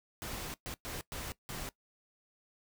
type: noise bursts at uneven times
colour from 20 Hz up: pink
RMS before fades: -41 dBFS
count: 5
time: 0.22-0.54 / 0.66-0.74 / 0.85-1.01 / 1.12-1.32 / 1.49-1.69 s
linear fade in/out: 0 ms
effects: noise-tail reverb RT60 0.1 s tail -19 dB re dry